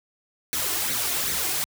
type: noise with flanger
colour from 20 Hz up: white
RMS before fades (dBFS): -26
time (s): 0.53-1.64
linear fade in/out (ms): 0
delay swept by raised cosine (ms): 0.48 to 2.88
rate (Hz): 2.6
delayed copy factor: +0.6
effects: high-pass 60 Hz 12 dB/octave